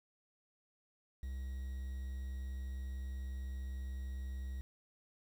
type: tone with quantisation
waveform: triangle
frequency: 65.41 Hz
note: C2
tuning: in tune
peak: -37 dBFS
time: 1.23-4.61 s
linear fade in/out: 0 ms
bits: 10
effects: none